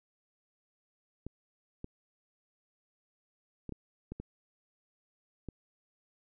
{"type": "clicks", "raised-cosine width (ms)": 3, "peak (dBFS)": -27, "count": 7, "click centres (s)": [1.266, 1.844, 3.693, 3.723, 4.12, 4.2, 5.487], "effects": []}